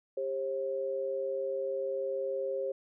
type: tone pair together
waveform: sine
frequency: 396.5 / 537 Hz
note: G4 / C5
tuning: +20 / +45 cents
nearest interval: perfect fourth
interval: 525 cents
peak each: -36 / -32 dBFS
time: 0.17-2.72 s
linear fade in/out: 5 ms
effects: none